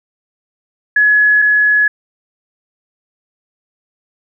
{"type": "tone pair in turn", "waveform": "sine", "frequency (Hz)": [1693, 1693], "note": ["G#6", "G#6"], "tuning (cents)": [33, 33], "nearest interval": "unison", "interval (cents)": 0, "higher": "neither", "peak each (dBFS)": [-7, -8], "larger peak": "first", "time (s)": [[0.96, 1.42], [1.42, 1.88]], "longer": "neither", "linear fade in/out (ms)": 5, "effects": []}